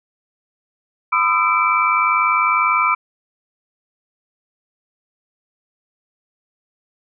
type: tone cluster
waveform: sine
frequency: 1008 / 1230 / 1330 / 2326 Hz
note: B5 / D#6 / E6 / D7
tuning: +35 / -20 / +15 / -17 cents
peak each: -19 dBFS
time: 1.12-2.95 s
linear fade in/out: 10 ms
effects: none